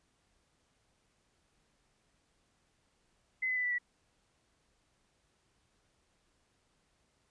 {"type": "tone with pitch steps", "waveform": "sine", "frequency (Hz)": [2040, 2017, 1993.4, 1970.5, 1947.9], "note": ["C7", "B6", "B6", "B6", "B6"], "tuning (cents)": [-44, 36, 16, -4, -24], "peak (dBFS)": -30, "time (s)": [3.42, 3.785], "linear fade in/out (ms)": 10, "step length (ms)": 73, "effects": ["pink hiss -74 dBFS RMS until 7.3 s", "resampled to 22050 Hz"]}